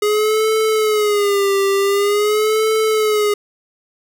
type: tone with vibrato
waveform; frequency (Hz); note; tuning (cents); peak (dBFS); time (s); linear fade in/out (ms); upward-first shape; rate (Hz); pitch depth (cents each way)
square; 415.3; G#4; 0; -14; 0.02-3.34; 5; sine; 0.46; 93
effects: none